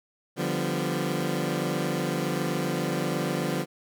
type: chord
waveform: 20% pulse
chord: G dominant seventh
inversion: second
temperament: equal with one note detuned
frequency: 146.83 / 174.61 / 196 / 248.5 Hz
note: D3 / F3 / G3 / B3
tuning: 0 / 0 / 0 / +11 cents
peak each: -26 / -25 / -30 / -28 dBFS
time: 0.36-3.66 s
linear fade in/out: 50 ms
effects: none